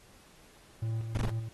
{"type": "tone with tremolo", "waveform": "triangle", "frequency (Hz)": 112.7, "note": "A2", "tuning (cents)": 42, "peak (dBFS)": -28, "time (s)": [0.82, 1.49], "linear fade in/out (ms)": 5, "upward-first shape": "square", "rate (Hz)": 2.6, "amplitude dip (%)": 45}
{"type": "noise bursts", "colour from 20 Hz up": "brown", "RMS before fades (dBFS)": -30, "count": 4, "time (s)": [1.15, 1.294], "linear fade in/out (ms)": 0, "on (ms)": 21, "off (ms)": 20}
{"effects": ["pink hiss -59 dBFS RMS until 1.53 s", "AAC 32 kbps"]}